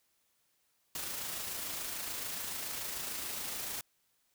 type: noise with amplitude modulation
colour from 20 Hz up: white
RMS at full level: -38 dBFS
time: 0.95-3.81 s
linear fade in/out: 2 ms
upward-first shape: sine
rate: 26.9 Hz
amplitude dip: 30%
effects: white hiss -75 dBFS RMS until 4.34 s